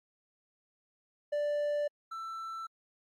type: tone pair in turn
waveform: triangle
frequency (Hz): 587.3 / 1332.2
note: D5 / E6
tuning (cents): 0 / +18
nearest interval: octave + major second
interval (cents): 1418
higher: second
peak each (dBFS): -27 / -36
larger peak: first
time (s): 1.32-1.88 / 2.11-2.67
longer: neither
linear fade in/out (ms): 10
effects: AAC 64 kbps